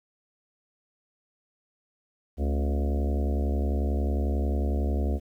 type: harmonic tone with a mistuned harmonic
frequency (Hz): 71.1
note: C#2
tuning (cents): +45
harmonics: 1 / 3 / 4 / 5 / 6 / 7 / 8 / 9 / 10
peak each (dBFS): -24 / -34 / -36 / -38 / -40 / -41 / -42 / -43 / -44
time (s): 2.37-5.2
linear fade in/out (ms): 50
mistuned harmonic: 4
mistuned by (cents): -65
effects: 10-bit